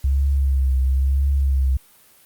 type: tone with vibrato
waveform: sine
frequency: 67.4 Hz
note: C#2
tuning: 48 cents flat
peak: -15 dBFS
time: 0.04-1.77 s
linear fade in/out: 5 ms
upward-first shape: triangle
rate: 1 Hz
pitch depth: 61 cents each way
effects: white hiss -52 dBFS RMS until 2.25 s + Opus 48 kbps